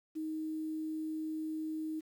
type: tone with quantisation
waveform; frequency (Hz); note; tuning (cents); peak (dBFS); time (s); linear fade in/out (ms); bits
sine; 313.6; D#4; +14; -35; 0.15-2.01; 20; 10
effects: none